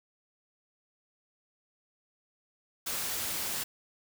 white noise, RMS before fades -34 dBFS, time 2.86-3.64 s, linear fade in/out 10 ms, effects none

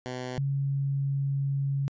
10% pulse / sine tone pair in turn, 126.3 / 138.47 Hz, B2 / C#3, +39 / -2 cents, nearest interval major second, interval 159 cents, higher second, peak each -25 dBFS, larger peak neither, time 0.06-0.38 / 0.38-1.88 s, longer second, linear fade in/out 0 ms, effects resampled to 16000 Hz

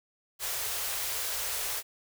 white band-stop noise, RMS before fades -33 dBFS, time 0.39-1.83 s, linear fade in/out 50 ms, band 120 to 390 Hz, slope 48 dB/octave, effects none

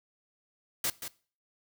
white noise with echo, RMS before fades -30 dBFS, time 0.84-0.9 s, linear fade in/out 2 ms, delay 180 ms, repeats 1, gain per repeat -9 dB, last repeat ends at 1.08 s, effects noise-tail reverb RT60 0.4 s tail -20 dB re dry

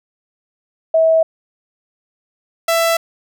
sine / sawtooth tone pair in turn, 647 / 664.8 Hz, E5 / E5, -32 / +15 cents, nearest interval unison, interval 47 cents, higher second, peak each -9 dBFS, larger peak neither, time 0.94-1.23 / 2.68-2.97 s, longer neither, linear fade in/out 5 ms, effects none

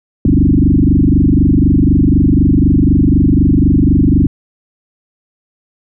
sine tone with frequency modulation, 174.61 Hz, F3, in tune, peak -6 dBFS, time 0.25-4.27 s, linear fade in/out 2 ms, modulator 24 Hz, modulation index 5.5, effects none

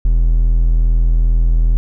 triangle tone, 41.2 Hz, E1, in tune, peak -7 dBFS, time 0.05-1.77 s, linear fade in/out 0 ms, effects none

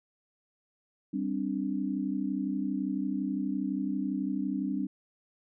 sine chord, G suspended fourth, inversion none, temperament equal, 196 / 261.6 / 293.7 Hz, G3 / C4 / D4, 0 / 0 / 0 cents, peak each -33 dBFS, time 1.13-4.87 s, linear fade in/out 10 ms, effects none

